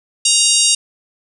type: harmonic tone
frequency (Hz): 937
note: A#5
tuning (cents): +9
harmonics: 3 / 4 / 5 / 6 / 7 / 8 / 9 / 10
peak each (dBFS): -19 / -19 / -19 / -19 / -19 / -19 / -19 / -19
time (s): 0.25-0.75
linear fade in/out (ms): 5
effects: none

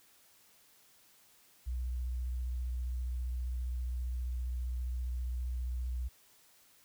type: tone with vibrato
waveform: sine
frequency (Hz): 61.74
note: B1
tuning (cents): 0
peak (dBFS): -33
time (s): 1.66-6.09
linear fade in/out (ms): 20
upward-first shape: triangle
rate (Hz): 15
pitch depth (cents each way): 37
effects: white hiss -64 dBFS RMS until 6.84 s

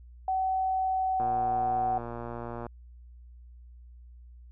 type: tone with pitch glide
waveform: sine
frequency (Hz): 757 to 751.8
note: F#5 to F#5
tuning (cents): +39 to +27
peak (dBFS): -25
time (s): 0.28-1.98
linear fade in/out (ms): 2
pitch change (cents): -12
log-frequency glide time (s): 0.57-1.81
type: click train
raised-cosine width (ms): 1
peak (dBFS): -24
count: 174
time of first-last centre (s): 1.2-2.666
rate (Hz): 118
effects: added 60 Hz sine -47 dBFS peak until 4.51 s

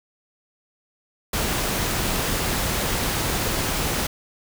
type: noise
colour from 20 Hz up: pink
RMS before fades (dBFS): -24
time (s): 1.33-4.07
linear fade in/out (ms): 5
effects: none

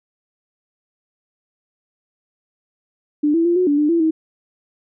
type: tone with pitch steps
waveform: sine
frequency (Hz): 296.4 / 332.1 / 345.1 / 364.8 / 289.4 / 298.2 / 336.6 / 318.4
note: D4 / E4 / F4 / F#4 / D4 / D4 / E4 / D#4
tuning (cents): +16 / +13 / -21 / -24 / -25 / +27 / +36 / +40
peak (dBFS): -13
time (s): 3.23-4.11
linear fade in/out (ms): 10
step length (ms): 110
effects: none

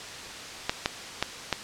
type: clicks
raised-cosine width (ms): 0.2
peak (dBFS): -6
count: 4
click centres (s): 0.695 / 0.859 / 1.226 / 1.527
effects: white hiss -39 dBFS RMS until 1.63 s + low-pass 6000 Hz 12 dB/octave

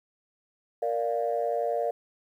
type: chord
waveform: sine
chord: Bb major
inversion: none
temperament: equal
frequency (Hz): 466.2 / 587.3 / 698.5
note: Bb4 / D5 / F5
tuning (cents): 0 / 0 / 0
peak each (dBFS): -29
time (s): 0.82-1.91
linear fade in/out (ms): 5
effects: tanh soft clip ceiling -17 dBFS + 10-bit

